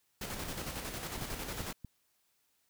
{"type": "noise with tremolo", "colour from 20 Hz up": "pink", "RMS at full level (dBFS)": -39, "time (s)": [0.21, 1.73], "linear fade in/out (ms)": 5, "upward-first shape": "square", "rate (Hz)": 11, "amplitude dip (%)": 40}
{"type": "clicks", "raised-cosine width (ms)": 5, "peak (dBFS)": -31, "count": 6, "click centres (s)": [0.77, 1.179, 1.222, 1.317, 1.607, 1.847]}
{"effects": ["white hiss -75 dBFS RMS until 2.69 s"]}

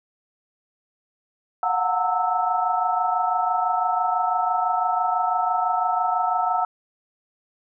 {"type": "tone cluster", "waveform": "sine", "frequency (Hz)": [718, 744, 911, 1311], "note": ["F5", "F#5", "A#5", "E6"], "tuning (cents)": [48, 9, -40, -10], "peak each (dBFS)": -25, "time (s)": [1.63, 6.65], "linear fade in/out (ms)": 2, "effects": []}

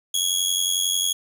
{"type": "tone with amplitude modulation", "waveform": "20% pulse", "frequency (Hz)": 3322, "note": "G#7", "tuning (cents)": 0, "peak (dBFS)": -12, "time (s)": [0.14, 1.13], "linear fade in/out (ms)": 5, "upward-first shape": "sine", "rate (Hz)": 91.1, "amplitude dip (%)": 70, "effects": ["8-bit"]}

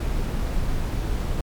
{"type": "noise", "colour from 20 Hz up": "brown", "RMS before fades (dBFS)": -24, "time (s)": [0, 1.41], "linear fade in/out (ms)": 5, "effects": ["MP3 96 kbps"]}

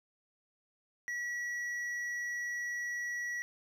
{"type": "tone with hard clipping", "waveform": "sine", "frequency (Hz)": 1932, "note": "B6", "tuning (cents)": -39, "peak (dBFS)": -36, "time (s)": [1.08, 3.42], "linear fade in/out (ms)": 0, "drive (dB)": 5, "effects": []}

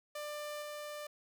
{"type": "tone with level steps", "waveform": "sawtooth", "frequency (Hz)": 594, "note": "D5", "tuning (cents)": 20, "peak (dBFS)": [-36, -38], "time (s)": [0.15, 1.07], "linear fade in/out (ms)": 5, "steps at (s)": 0.62, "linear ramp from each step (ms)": 2, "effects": []}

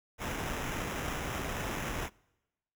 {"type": "noise with sample-and-hold", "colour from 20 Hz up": "pink", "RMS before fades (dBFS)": -36, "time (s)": [0.18, 2.1], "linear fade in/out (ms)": 50, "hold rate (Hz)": 4410, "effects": ["noise-tail reverb RT60 1.0 s tail -26 dB re dry"]}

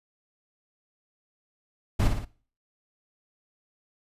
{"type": "noise with echo", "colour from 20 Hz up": "brown", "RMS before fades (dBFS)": -21, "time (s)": [1.99, 2.08], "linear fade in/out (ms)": 10, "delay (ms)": 57, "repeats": 3, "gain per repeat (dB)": -5, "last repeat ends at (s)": 2.251, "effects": ["noise-tail reverb RT60 0.4 s tail -19 dB re dry", "resampled to 32000 Hz"]}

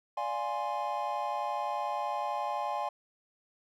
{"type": "chord", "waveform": "triangle", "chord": "D half-diminished seventh", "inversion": "none", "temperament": "equal", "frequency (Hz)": [587.3, 698.5, 830.6, 1046.5], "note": ["D5", "F5", "Ab5", "C6"], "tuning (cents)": [0, 0, 0, 0], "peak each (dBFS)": [-37, -36, -32, -35], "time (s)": [0.17, 2.89], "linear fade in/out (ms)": 5, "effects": []}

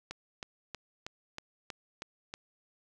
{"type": "click train", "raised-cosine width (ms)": 0.2, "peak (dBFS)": -22, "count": 8, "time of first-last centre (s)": [0.11, 2.339], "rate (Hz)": 3.14, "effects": []}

